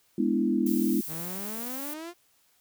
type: chord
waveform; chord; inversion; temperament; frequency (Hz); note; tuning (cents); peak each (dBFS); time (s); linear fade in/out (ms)
sine; E dominant seventh; first; equal with one note detuned; 207.7 / 246.9 / 293.7 / 331; G#3 / B3 / D4 / E4; 0 / 0 / 0 / +7; -28 / -27 / -30 / -28; 0.18-1.01; 5
type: noise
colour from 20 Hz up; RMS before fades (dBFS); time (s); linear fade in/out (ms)
violet; -37; 0.66-1.94; 5
type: exponential sweep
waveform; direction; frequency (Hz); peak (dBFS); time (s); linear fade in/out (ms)
sawtooth; up; 150.9 to 357; -33; 1.07-2.14; 50
effects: white hiss -66 dBFS RMS until 2.6 s